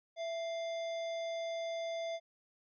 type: harmonic tone with a mistuned harmonic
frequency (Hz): 698.5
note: F5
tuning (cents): 0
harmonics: 1 / 3 / 5 / 7 / 9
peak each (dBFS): -36 / -49 / -50 / -58 / -60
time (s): 0.16-2.2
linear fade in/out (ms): 50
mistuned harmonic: 1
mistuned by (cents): -85
effects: none